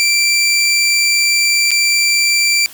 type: tone with dropouts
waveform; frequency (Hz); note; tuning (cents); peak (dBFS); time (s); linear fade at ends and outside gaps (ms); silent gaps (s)
20% pulse; 2349; D7; 0; -6; 0-2.66; 0; 1.707-1.715
effects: white hiss -37 dBFS RMS until 2.73 s